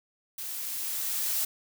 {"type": "noise with level ramp", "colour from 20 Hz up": "blue", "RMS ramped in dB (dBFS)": [-37, -28], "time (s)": [0.38, 1.45], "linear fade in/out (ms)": 5, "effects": []}